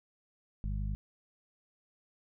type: harmonic tone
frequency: 50.7 Hz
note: G#1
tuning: 41 cents flat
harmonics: 1 / 2 / 3 / 4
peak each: -33 / -39 / -43 / -45 dBFS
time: 0.64-0.95 s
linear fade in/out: 0 ms
effects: none